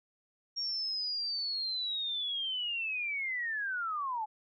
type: linear sweep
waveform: sine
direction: down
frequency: 5588 to 830.6 Hz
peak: -32 dBFS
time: 0.56-4.26 s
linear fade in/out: 20 ms
effects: none